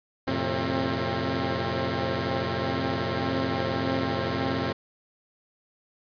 10% pulse tone cluster, 88.5 / 114 / 132.6 / 267.1 Hz, F2 / A#2 / C3 / C4, +23 / -38 / +23 / +36 cents, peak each -23 dBFS, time 0.27-4.73 s, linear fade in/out 10 ms, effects resampled to 11025 Hz + 9-bit

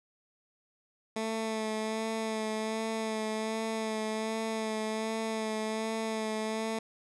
15% pulse tone with vibrato, 220 Hz, A3, in tune, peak -25 dBFS, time 1.16-6.79 s, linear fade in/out 5 ms, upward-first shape sine, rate 1.3 Hz, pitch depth 22 cents each way, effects resampled to 24000 Hz

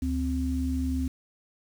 sine tone pair together, 72.9 / 259.8 Hz, D2 / C4, -12 / -12 cents, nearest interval octave + minor seventh, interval 2200 cents, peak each -28 dBFS, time 0.02-1.08 s, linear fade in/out 5 ms, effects 8-bit

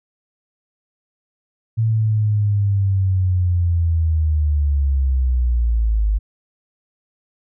sine linear sweep, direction down, 113.2 to 50.5 Hz, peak -14 dBFS, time 1.77-6.19 s, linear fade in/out 20 ms, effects none

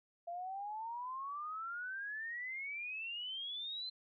sine exponential sweep, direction up, 678 to 4114 Hz, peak -40 dBFS, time 0.27-3.9 s, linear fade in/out 10 ms, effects none

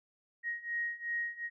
sine beating tone pair, 1879 / 1881.7 Hz, A#6 / A#6, +13 / +16 cents, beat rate 2.7 Hz, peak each -38 / -36 dBFS, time 0.43-1.5 s, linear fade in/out 50 ms, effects none

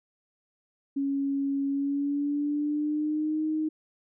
sine tone with pitch glide, 277.2 to 311.1 Hz, C#4 to D#4, 0 to 0 cents, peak -25 dBFS, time 0.96-3.69 s, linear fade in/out 10 ms, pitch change +200 cents, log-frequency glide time 1.68-3.44 s, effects none

